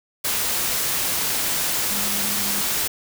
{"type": "tone in noise", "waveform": "sine", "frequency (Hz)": 202.6, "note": "G#3", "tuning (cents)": -43, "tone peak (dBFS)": -33, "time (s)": [1.9, 2.62], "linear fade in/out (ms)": 10, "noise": "white", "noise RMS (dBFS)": -23, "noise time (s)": [0.24, 2.88], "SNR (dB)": -13, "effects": []}